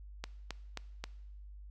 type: click train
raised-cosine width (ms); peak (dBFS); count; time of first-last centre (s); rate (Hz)
0.2; -21; 4; 0.24-1.04; 3.75
effects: noise-tail reverb RT60 0.9 s tail -20 dB re dry + added 50 Hz sine -47 dBFS peak until 1.7 s